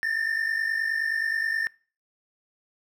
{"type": "tone pair together", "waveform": "triangle", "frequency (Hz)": [1760, 1809.5], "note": ["A6", "A6"], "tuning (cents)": [0, 48], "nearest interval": "unison", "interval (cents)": 48, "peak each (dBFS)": [-28, -24], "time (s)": [0.03, 1.67], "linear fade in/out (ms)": 0, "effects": ["noise-tail reverb RT60 0.4 s tail -24 dB re dry"]}